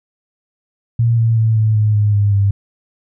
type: tone with pitch steps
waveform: sine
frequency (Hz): 116.54 / 114.01 / 111.53 / 109.11 / 106.74 / 104.43 / 102.16 / 99.94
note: A#2 / A#2 / A2 / A2 / G#2 / G#2 / G#2 / G2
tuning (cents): 0 / -38 / +24 / -14 / +48 / +10 / -28 / +34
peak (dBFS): -10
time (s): 0.99-2.51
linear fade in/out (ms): 5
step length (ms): 190
effects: none